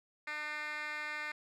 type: tone with band-pass filter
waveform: 10% pulse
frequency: 301.1 Hz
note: D4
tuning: 43 cents sharp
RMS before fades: -40 dBFS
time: 0.27-1.32 s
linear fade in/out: 5 ms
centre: 2200 Hz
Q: 2.8
effects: none